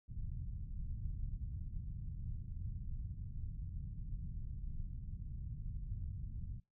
pink low-pass noise, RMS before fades -43 dBFS, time 0.08-6.6 s, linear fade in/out 10 ms, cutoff 140 Hz, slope 24 dB/octave, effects noise-tail reverb RT60 0.2 s tail -21 dB re dry

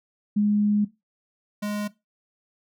sine / square tone pair in turn, 207.7 / 207.7 Hz, G#3 / G#3, 0 / 0 cents, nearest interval unison, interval 0 cents, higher neither, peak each -18 / -27 dBFS, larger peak first, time 0.36-0.85 / 1.62-1.88 s, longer first, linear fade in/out 10 ms, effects noise-tail reverb RT60 0.2 s tail -17 dB re dry

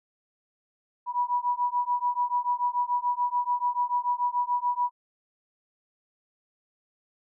sine beating tone pair, 973 / 979.9 Hz, B5 / B5, -26 / -14 cents, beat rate 6.9 Hz, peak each -27 dBFS, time 1.06-4.91 s, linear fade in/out 50 ms, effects none

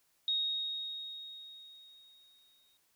sine tone with exponential decay, 3748 Hz, A#7, 9 cents sharp, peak -28 dBFS, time 0.28-2.77 s, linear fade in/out 1 ms, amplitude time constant 540 ms, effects white hiss -73 dBFS RMS until 2.95 s

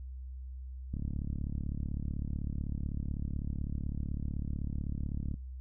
click train, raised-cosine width 5 ms, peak -24 dBFS, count 159, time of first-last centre 0.94-5.341 s, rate 35.9 Hz, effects noise-tail reverb RT60 0.3 s tail -25 dB re dry + added 64 Hz sine -40 dBFS peak until 5.6 s

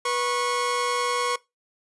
sawtooth tone pair together, 488.3 / 1096.2 Hz, B4 / C#6, -20 / -20 cents, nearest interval octave + major second, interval 1400 cents, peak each -23 / -22 dBFS, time 0.05-1.36 s, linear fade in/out 5 ms, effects noise-tail reverb RT60 0.2 s tail -20 dB re dry + resampled to 24000 Hz

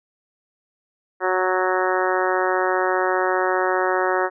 harmonic tone, 185 Hz, F#3, in tune, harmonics 2 / 3 / 4 / 5 / 6 / 7 / 8 / 9 / 10, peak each -23 / -25 / -26 / -27 / -28 / -28 / -29 / -30 / -30 dBFS, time 1.2-4.3 s, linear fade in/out 50 ms, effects none

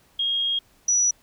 sine tone pair in turn, 3258 / 5879 Hz, G#7 / F#8, -34 / -12 cents, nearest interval minor seventh, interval 1022 cents, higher second, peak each -21 / -17 dBFS, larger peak second, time 0.19-0.59 / 0.88-1.11 s, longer first, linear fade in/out 5 ms, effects pink hiss -59 dBFS RMS until 1.22 s

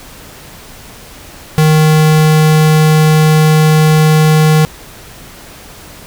square tone, 155.4 Hz, D#3, 2 cents flat, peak -6 dBFS, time 1.58-4.65 s, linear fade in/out 0 ms, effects pink hiss -34 dBFS RMS until 6.06 s

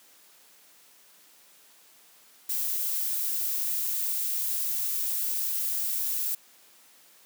violet noise, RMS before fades -29 dBFS, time 2.49-6.35 s, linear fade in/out 5 ms, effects white hiss -57 dBFS RMS until 7.25 s + high-pass 200 Hz 12 dB/octave

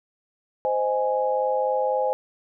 sine chord, Ab major, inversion first, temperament just, 519.1 / 623 / 830.6 Hz, C5 / Eb5 / Ab5, -14 / +2 / 0 cents, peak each -23 / -28 / -25 dBFS, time 0.65-2.13 s, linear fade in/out 0 ms, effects none

